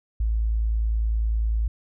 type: tone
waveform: sine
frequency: 55 Hz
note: A1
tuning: in tune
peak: -20 dBFS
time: 0.2-1.68 s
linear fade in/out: 5 ms
effects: none